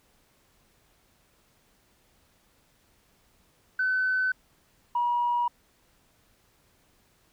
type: tone pair in turn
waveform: sine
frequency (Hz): 1515 / 961.3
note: F#6 / B5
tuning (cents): +40 / -47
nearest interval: minor sixth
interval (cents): 787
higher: first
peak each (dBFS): -22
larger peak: neither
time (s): 3.79-4.32 / 4.95-5.48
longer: neither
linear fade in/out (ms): 5
effects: tanh soft clip ceiling -18 dBFS + pink hiss -65 dBFS RMS until 7.32 s